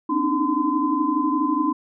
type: tone cluster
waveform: sine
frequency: 253.1 / 280.1 / 305.1 / 317 / 1023 Hz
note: B3 / C#4 / D#4 / D#4 / C6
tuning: +43 / +18 / -34 / +32 / -39 cents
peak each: -29 / -25 / -23 / -29 / -23 dBFS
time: 0.09-1.73 s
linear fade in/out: 10 ms
effects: none